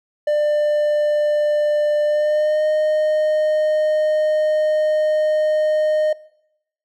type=tone with pitch glide; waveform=triangle; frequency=596 to 614.9 Hz; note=D5 to D#5; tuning=+25 to -21 cents; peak=-13 dBFS; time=0.27-6.13 s; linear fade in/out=5 ms; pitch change=+54 cents; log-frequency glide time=2.04-2.66 s; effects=noise-tail reverb RT60 0.8 s tail -21 dB re dry